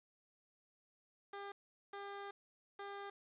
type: tone bursts at uneven times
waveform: 15% pulse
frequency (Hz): 400.8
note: G4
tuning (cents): +38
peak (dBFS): -39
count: 3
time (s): 1.33-1.52 / 1.93-2.31 / 2.79-3.1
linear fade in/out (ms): 5
effects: resampled to 8000 Hz + 12-bit